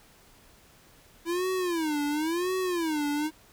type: tone with vibrato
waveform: square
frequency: 329.6 Hz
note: E4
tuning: in tune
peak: -27 dBFS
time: 1.25-3.31 s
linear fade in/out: 50 ms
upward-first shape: sine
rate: 0.95 Hz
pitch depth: 220 cents each way
effects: pink hiss -57 dBFS RMS until 3.52 s